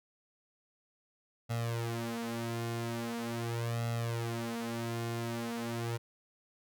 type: tone with flanger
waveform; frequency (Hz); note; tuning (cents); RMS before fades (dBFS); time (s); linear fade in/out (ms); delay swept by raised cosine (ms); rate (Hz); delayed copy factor
sawtooth; 116.6; A#2; +1; -36; 1.49-5.98; 20; 1.5 to 5.8; 0.42; +1
effects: none